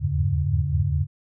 sine tone cluster, 78.2 / 83.4 / 98.2 / 101.9 / 140.6 Hz, D#2 / E2 / G2 / G#2 / C#3, +9 / +21 / +4 / -32 / +25 cents, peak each -28 / -25 / -27 / -28 / -24 dBFS, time 0-1.07 s, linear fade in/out 50 ms, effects none

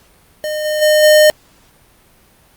square tone with level steps, 610 Hz, D#5, 34 cents flat, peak -19 / -16 / -9 / -6 dBFS, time 0.44-1.3 s, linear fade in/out 0 ms, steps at 0.64 / 0.81 / 1.02 s, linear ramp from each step 20 ms, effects pink hiss -50 dBFS RMS until 2.56 s + Opus 48 kbps

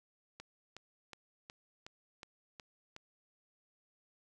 click train, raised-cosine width 0.2 ms, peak -30 dBFS, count 8, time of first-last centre 0.4-2.964 s, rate 2.73 Hz, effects none

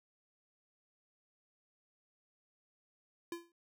square tone with exponential decay, 341 Hz, F4, 41 cents flat, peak -37 dBFS, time 3.32-3.52 s, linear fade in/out 2 ms, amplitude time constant 42 ms, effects none

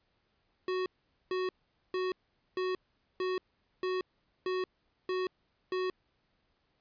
square tone bursts, 370 Hz, F#4, in tune, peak -31 dBFS, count 9, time 0.68-5.9 s, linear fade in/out 2 ms, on 180 ms, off 450 ms, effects pink hiss -75 dBFS RMS until 6.8 s + resampled to 11025 Hz

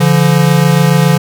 square tone pair together, 143.6 / 170.77 Hz, D3 / F3, -39 / -39 cents, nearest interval minor third, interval 300 cents, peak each -10 dBFS, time 0-1.18 s, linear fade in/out 10 ms, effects none

